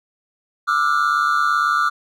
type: tone cluster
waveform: triangle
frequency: 1183 / 1331 / 1429 Hz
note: D6 / E6 / F6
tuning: +12 / +16 / +39 cents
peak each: -18 dBFS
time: 0.67-1.9 s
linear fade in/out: 20 ms
effects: none